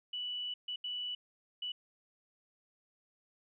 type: tone bursts at uneven times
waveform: sine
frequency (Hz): 2960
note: F#7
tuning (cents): 0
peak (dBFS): -36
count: 4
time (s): 0.13-0.54 / 0.68-0.76 / 0.84-1.15 / 1.62-1.72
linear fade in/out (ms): 5
effects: none